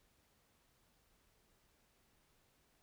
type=silence; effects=pink hiss -74 dBFS RMS until 2.82 s